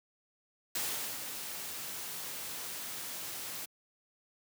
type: noise with ADSR envelope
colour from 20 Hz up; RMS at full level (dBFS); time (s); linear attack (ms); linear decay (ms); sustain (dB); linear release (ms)
white; -34; 0.75-3.66; 5; 430; -7; 13
effects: high-pass 100 Hz 12 dB/octave